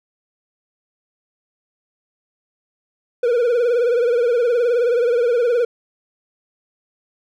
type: tone with vibrato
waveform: triangle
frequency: 479.3 Hz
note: A#4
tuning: 48 cents sharp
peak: -12 dBFS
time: 3.23-5.65 s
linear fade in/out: 5 ms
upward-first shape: triangle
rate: 19 Hz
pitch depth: 97 cents each way
effects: none